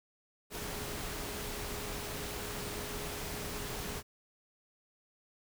sine tone in noise, 415.3 Hz, G#4, in tune, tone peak -47 dBFS, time 0.5-4.03 s, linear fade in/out 50 ms, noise pink, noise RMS -40 dBFS, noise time 0.5-4.03 s, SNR -10 dB, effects none

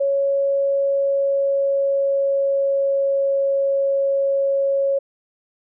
sine tone with pitch glide, 554.4 to 550.9 Hz, C#5 to C#5, 0 to -11 cents, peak -16 dBFS, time 0-4.99 s, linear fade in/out 10 ms, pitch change -11 cents, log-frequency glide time 0.83-3.35 s, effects none

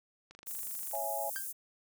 click train, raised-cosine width 0.2 ms, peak -35 dBFS, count 17, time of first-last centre 0.31-0.953 s, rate 24.9 Hz
white high-pass noise, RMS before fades -40 dBFS, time 0.46-1.53 s, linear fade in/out 20 ms, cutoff 7800 Hz, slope 24 dB/octave
sine chord, C# minor, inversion none, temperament just, 554.4 / 665.2 / 831.5 Hz, C#5 / E5 / G#5, 0 / +16 / +2 cents, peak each -41 / -38 / -37 dBFS, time 0.93-1.3 s, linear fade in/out 5 ms
45% pulse tone with exponential decay, 1583 Hz, G6, 17 cents sharp, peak -34 dBFS, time 1.36-1.48 s, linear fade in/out 0 ms, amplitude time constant 26 ms
effects none

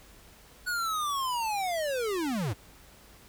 square linear sweep, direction down, 1479 to 87.2 Hz, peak -29 dBFS, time 0.66-2.54 s, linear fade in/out 20 ms, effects added 52 Hz sine -60 dBFS peak until 3.28 s + pink hiss -55 dBFS RMS until 3.28 s

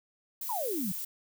violet noise, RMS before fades -37 dBFS, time 0.41-1.05 s, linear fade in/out 5 ms
sine exponential sweep, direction down, 1032 to 170 Hz, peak -31 dBFS, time 0.49-0.92 s, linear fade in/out 5 ms
effects none

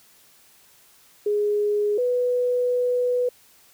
sine tone pair in turn, 415.3 / 493.9 Hz, G#4 / B4, 0 / 0 cents, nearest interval minor third, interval 300 cents, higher second, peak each -19 dBFS, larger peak neither, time 1.26-1.98 / 1.98-3.29 s, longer second, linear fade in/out 5 ms, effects white hiss -55 dBFS RMS until 3.73 s

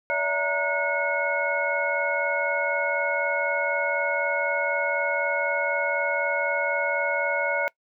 sine tone cluster, 573 / 657 / 930 / 1454 / 2183 Hz, D5 / E5 / A#5 / F#6 / C#7, -43 / -6 / -4 / -31 / -27 cents, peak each -27 / -31 / -31 / -28 / -28 dBFS, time 0.1-7.68 s, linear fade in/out 0 ms, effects noise-tail reverb RT60 0.1 s tail -23 dB re dry

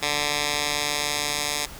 10% pulse tone with band-pass filter sweep, 146.83 Hz, D3, in tune, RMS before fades -26 dBFS, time 0.02-1.66 s, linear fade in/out 10 ms, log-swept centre 4000 to 6600 Hz, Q 0.73, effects pink hiss -41 dBFS RMS until 1.79 s

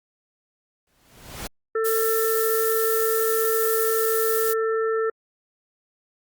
pink noise with exponential growth, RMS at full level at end -30 dBFS, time 0.87-1.47 s, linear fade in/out 1 ms, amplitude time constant 130 ms
harmonic tone, 445.8 Hz, A4, 23 cents sharp, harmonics 1 / 3 / 4, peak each -21 / -29 / -34 dBFS, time 1.75-5.1 s, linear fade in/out 5 ms
violet noise, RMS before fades -26 dBFS, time 1.84-4.54 s, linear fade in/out 20 ms
effects Opus 48 kbps

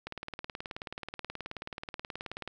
click train, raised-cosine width 0.3 ms, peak -22 dBFS, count 46, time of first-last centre 0.07-2.476 s, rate 18.7 Hz, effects none

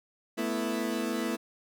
30% pulse chord, A suspended second, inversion none, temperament equal, 220 / 246.9 / 329.6 Hz, A3 / B3 / E4, 0 / 0 / 0 cents, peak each -31 dBFS, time 0.37-1.37 s, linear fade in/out 20 ms, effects none

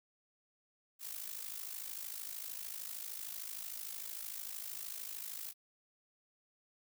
blue noise with amplitude modulation, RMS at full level -41 dBFS, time 0.99-5.54 s, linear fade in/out 50 ms, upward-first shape sine, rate 53.2 Hz, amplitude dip 75%, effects none

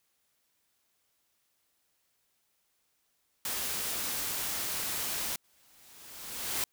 white noise, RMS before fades -34 dBFS, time 3.45-5.36 s, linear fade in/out 2 ms
white noise with exponential growth, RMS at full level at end -30 dBFS, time 5.44-6.64 s, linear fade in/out 2 ms, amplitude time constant 260 ms
effects white hiss -75 dBFS RMS until 6.72 s

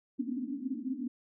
white band-pass noise, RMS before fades -36 dBFS, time 0.18-1.08 s, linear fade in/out 10 ms, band 240 to 280 Hz, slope 96 dB/octave, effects none

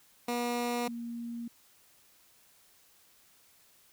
15% pulse / sine tone pair in turn, 240.8 / 234.8 Hz, B3 / A#3, -44 / +13 cents, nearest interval unison, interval 43 cents, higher first, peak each -24 / -36 dBFS, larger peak first, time 0.28-0.88 / 0.88-1.48 s, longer neither, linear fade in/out 5 ms, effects white hiss -63 dBFS RMS until 3.92 s

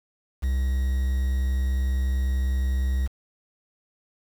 triangle tone with quantisation, 65.3 Hz, C2, 3 cents flat, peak -19 dBFS, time 0.42-3.08 s, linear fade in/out 20 ms, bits 7, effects none

